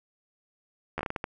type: slowing click train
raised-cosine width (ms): 0.5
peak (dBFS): -16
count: 8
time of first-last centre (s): 0.98-1.241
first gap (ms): 12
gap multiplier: 1.37
effects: none

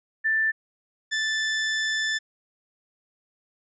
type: tone pair in turn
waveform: sine / sawtooth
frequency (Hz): 1770 / 1757.8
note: A6 / A6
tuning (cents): +10 / -2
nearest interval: unison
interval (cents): 12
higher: first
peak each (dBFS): -20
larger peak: neither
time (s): 0.24-0.52 / 1.11-2.19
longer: second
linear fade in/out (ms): 20
effects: resampled to 16000 Hz

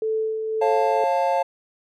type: tone with tremolo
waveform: sine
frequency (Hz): 439.3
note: A4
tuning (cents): -3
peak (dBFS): -20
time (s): 0.02-1.04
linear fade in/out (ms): 2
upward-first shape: sine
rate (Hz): 1.9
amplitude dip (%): 40
type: chord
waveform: triangle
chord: Db augmented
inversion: none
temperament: equal with one note detuned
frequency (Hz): 543 / 698.5 / 880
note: Db5 / F5 / A5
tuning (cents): -36 / 0 / 0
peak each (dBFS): -21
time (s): 0.61-1.43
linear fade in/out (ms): 10
effects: none

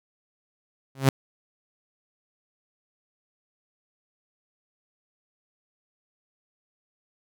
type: tone with exponential growth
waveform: sawtooth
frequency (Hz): 135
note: C#3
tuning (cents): -45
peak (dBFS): -8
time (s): 0.95-1.09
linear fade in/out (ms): 2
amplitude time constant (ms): 30
effects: none

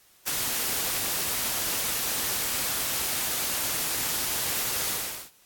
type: noise with ADSR envelope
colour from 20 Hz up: white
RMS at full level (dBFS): -26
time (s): 0.26-5.31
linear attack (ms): 21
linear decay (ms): 24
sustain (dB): -2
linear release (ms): 410
effects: white hiss -59 dBFS RMS until 5.45 s + AAC 64 kbps

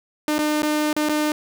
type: tone with dropouts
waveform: sawtooth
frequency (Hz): 302.2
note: D4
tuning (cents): +50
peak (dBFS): -15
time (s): 0.28-1.32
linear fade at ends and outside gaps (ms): 1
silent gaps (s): 0.382-0.39 / 0.621-0.63 / 0.93-0.964 / 1.087-1.093
effects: none

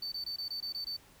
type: tone bursts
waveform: triangle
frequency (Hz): 4542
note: C#8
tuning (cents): +41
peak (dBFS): -34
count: 8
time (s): 0.02-0.967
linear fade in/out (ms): 5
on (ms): 100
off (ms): 21
effects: pink hiss -60 dBFS RMS until 1.2 s

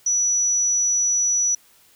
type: tone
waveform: sine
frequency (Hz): 5900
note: F#8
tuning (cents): -6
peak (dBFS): -17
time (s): 0.06-1.55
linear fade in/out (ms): 5
effects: white hiss -55 dBFS RMS until 1.95 s

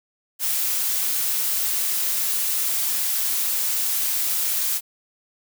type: noise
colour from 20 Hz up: blue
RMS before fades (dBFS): -23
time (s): 0.39-4.81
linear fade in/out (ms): 50
effects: none

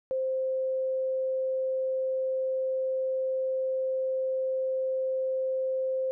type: tone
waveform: sine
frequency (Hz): 523.3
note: C5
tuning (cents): 0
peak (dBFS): -26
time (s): 0.11-6.11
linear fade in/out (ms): 0
effects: none

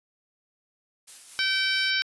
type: noise with tremolo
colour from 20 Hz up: blue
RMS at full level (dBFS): -42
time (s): 1.07-1.91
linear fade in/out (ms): 10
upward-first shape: sine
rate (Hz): 4.5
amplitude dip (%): 35
type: harmonic tone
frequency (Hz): 770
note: G5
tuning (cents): -31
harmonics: 2 / 3 / 4 / 5 / 6 / 7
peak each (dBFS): -27 / -29 / -30 / -31 / -32 / -32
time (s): 1.39-2.02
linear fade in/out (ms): 0
effects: resampled to 24000 Hz

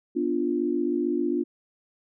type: chord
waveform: sine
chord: B diminished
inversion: none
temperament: equal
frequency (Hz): 246.9 / 293.7 / 349.2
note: B3 / D4 / F4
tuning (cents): 0 / 0 / 0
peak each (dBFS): -29 / -27 / -26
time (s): 0.15-1.44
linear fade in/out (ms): 20
effects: none

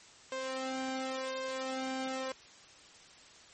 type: tone with flanger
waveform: sawtooth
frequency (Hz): 262.3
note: C4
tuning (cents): +4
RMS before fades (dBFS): -37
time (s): 0.32-2.32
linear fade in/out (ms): 2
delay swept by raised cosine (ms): 1.9 to 2.52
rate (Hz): 0.93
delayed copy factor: +0.8
effects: white hiss -56 dBFS RMS until 3.53 s + MP3 32 kbps

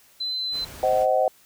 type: tone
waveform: sine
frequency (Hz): 4048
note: B7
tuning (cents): +42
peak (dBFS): -25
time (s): 0.2-0.65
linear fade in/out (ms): 10
type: noise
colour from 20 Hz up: pink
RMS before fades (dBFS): -41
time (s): 0.51-1.07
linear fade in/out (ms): 50
type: chord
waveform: sine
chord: C diminished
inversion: none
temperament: just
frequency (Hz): 523.3 / 627.9 / 753.5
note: C5 / Eb5 / Gb5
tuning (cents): 0 / +16 / +31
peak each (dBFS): -22 / -22 / -22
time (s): 0.83-1.28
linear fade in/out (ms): 2
effects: white hiss -56 dBFS RMS until 1.45 s

